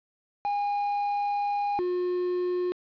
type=tone pair in turn; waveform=triangle; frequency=816 / 358.9 Hz; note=G#5 / F4; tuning=-31 / +47 cents; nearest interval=octave + major second; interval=1422 cents; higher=first; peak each=-23 dBFS; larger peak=neither; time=0.45-1.79 / 1.79-2.72 s; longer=first; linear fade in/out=0 ms; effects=resampled to 11025 Hz + 9-bit